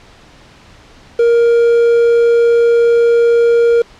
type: tone with quantisation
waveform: triangle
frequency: 468.7 Hz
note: A#4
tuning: 9 cents sharp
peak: -5 dBFS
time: 1.19-3.82 s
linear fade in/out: 5 ms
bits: 5
effects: pink hiss -42 dBFS RMS until 3.99 s + low-pass 5000 Hz 12 dB/octave